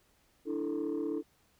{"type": "chord", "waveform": "sine", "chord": "D suspended second", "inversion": "none", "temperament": "equal", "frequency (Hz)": [293.7, 329.6, 440], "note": ["D4", "E4", "A4"], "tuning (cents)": [0, 0, 0], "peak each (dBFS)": [-34, -34, -35], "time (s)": [0.45, 1.23], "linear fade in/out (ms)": 50, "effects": ["tanh soft clip ceiling -27 dBFS", "pink hiss -69 dBFS RMS until 1.59 s"]}